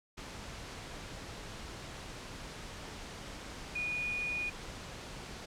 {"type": "tone in noise", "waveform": "sine", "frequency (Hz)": 2457, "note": "D#7", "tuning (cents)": -22, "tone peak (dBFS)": -33, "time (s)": [3.75, 4.5], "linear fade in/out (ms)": 10, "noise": "pink", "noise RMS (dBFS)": -45, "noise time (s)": [0.17, 5.46], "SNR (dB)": 9, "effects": ["low-pass 7000 Hz 12 dB/octave"]}